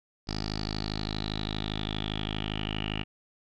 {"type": "tone with low-pass filter sweep", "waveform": "10% pulse", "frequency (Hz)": 52.5, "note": "G#1", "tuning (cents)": 19, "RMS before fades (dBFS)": -33, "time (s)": [0.27, 3.04], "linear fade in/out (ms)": 20, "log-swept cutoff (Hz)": [4900, 2800], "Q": 9.3, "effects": []}